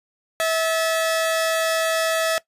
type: tone pair together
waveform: sawtooth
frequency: 648.8 / 1729 Hz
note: E5 / A6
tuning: -28 / -31 cents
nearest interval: octave + perfect fourth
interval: 1697 cents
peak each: -16 / -23 dBFS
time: 0.4-2.38 s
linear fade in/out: 0 ms
effects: noise-tail reverb RT60 0.1 s tail -19 dB re dry + resampled to 32000 Hz